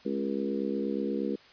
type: harmonic tone with a mistuned harmonic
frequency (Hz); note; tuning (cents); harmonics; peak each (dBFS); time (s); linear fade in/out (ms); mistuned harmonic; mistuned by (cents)
68.4; C#2; -23; 3 / 4 / 5 / 6 / 7; -33 / -34 / -35 / -36 / -36; 0.05-1.36; 10; 3; +28
effects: white hiss -55 dBFS RMS until 1.52 s + resampled to 11025 Hz